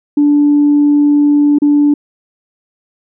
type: tone with dropouts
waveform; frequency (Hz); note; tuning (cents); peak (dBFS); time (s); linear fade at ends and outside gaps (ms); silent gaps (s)
sine; 291.6; D4; -12; -5; 0.17-1.94; 5; 1.586-1.619
effects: tanh soft clip ceiling -2 dBFS